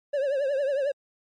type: tone with vibrato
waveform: triangle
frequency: 554.4 Hz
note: C#5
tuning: in tune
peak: -21 dBFS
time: 0.13-0.92 s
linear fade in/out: 10 ms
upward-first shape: triangle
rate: 11 Hz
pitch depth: 120 cents each way
effects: MP3 48 kbps